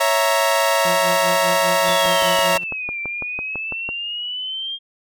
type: chord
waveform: sawtooth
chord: A# diminished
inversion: first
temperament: equal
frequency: 554.4 / 659.3 / 932.3 Hz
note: C#5 / E5 / A#5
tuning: 0 / 0 / 0 cents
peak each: -16 dBFS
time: 0-2.58 s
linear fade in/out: 10 ms
type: tone with tremolo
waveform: sawtooth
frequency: 174.61 Hz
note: F3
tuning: in tune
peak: -22 dBFS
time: 0.85-2.64 s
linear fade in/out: 2 ms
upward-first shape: sine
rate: 5 Hz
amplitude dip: 85%
type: exponential two-way sweep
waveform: sine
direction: down then up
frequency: 3520 to 2343 to 3227 Hz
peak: -24 dBFS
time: 1.85-4.79 s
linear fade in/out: 50 ms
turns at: 3 s
type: click train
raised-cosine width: 1 ms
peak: -16 dBFS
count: 13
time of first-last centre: 1.89-3.89 s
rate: 6 Hz
effects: none